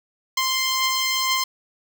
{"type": "beating tone pair", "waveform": "10% pulse", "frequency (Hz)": [1046.5, 1048.6], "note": ["C6", "C6"], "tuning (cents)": [0, 3], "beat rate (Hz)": 2.1, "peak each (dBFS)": [-12, -20], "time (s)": [0.37, 1.44], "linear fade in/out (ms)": 5, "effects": []}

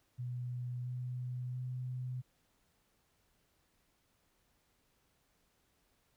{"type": "tone with pitch steps", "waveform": "sine", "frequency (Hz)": [123.47, 124.98, 126.5], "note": ["B2", "B2", "B2"], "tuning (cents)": [0, 21, 42], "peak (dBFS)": -37, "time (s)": [0.18, 2.22], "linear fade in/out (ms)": 20, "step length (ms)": 680, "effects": ["pink hiss -75 dBFS RMS until 6.16 s"]}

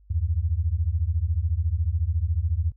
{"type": "beating tone pair", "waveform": "sine", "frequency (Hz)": [75.7, 89.7], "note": ["D#2", "F2"], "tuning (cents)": [-47, 47], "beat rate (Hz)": 14, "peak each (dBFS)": -24, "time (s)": [0.1, 2.72], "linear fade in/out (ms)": 10, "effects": ["added 50 Hz sine -52 dBFS peak until 2.76 s"]}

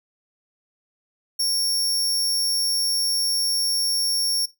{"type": "tone", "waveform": "sawtooth", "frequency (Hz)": 5500, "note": "F8", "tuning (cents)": -27, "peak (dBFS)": -18, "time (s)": [1.39, 4.46], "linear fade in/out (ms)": 10, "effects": ["noise-tail reverb RT60 0.2 s tail -18 dB re dry"]}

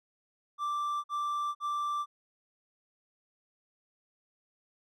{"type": "tone bursts", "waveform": "triangle", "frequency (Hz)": 1174.7, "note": "D6", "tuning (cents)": 0, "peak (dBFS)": -28, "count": 3, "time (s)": [0.58, 2.06], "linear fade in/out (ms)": 50, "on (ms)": 460, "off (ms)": 50, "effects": []}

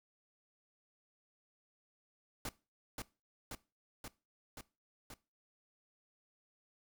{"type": "noise with echo", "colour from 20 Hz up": "pink", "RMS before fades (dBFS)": -41, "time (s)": [2.45, 2.49], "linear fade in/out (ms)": 2, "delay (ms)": 530, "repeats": 5, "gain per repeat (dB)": -2, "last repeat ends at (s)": 5.14, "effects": ["noise-tail reverb RT60 0.3 s tail -20 dB re dry"]}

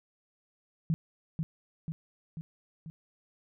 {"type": "tone with echo", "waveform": "sine", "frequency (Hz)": 160.8, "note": "E3", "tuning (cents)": -43, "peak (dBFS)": -24, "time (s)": [0.9, 0.94], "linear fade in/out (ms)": 0, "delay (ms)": 490, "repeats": 4, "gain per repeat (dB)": -4, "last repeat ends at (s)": 2.9, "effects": []}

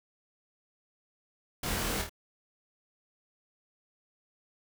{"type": "noise with echo", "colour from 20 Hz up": "pink", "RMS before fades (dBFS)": -34, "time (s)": [1.63, 2.02], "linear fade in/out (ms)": 5, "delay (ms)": 25, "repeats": 3, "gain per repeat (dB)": -4, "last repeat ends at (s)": 2.095, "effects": []}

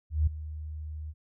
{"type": "tone with ADSR envelope", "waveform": "sine", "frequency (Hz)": 76.8, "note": "D#2", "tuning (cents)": -22, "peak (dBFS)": -19, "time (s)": [0.1, 1.14], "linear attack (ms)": 170, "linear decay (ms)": 6, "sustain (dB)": -16, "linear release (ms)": 45, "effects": []}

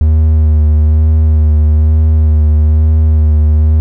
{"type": "tone with vibrato", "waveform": "triangle", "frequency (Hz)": 77.2, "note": "D#2", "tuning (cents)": -13, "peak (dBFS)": -3, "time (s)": [0.01, 3.8], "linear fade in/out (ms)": 0, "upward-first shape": "sine", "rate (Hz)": 1.1, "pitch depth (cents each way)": 26, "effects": []}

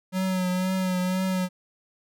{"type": "tone with vibrato", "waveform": "square", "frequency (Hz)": 185, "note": "F#3", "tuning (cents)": 0, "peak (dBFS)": -24, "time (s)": [0.12, 1.49], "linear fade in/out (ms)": 50, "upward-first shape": "triangle", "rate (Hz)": 2, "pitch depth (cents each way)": 38, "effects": []}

